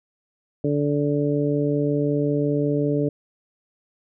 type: harmonic tone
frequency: 145.4 Hz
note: D3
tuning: 17 cents flat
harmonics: 1 / 2 / 3 / 4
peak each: -24 / -23 / -24 / -29 dBFS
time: 0.64-3.09 s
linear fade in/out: 5 ms
effects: none